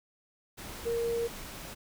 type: tone in noise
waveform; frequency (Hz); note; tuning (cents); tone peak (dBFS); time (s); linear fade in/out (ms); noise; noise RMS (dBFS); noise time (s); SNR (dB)
sine; 466.2; A#4; 0; -28; 0.85-1.28; 20; pink; -43; 0.57-1.75; +12
effects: none